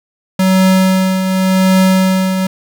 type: tone with tremolo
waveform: square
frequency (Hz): 188.2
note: F#3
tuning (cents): +30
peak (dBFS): -7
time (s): 0.39-2.47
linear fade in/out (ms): 5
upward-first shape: triangle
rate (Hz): 0.89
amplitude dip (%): 55
effects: 7-bit